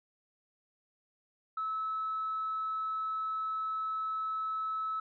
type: tone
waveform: sine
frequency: 1300 Hz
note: E6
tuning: 24 cents flat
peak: -31 dBFS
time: 1.57-5 s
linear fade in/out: 5 ms
effects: tanh soft clip ceiling -27 dBFS